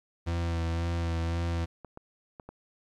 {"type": "tone with vibrato", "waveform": "40% pulse", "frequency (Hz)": 84, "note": "E2", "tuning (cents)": 33, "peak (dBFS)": -27, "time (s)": [0.26, 1.66], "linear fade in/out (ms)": 20, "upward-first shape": "sine", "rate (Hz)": 1.9, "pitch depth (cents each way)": 23}
{"type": "clicks", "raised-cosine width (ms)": 1, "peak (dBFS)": -29, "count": 4, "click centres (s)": [1.847, 1.974, 2.398, 2.49]}
{"effects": ["low-pass 6000 Hz 12 dB/octave", "11-bit"]}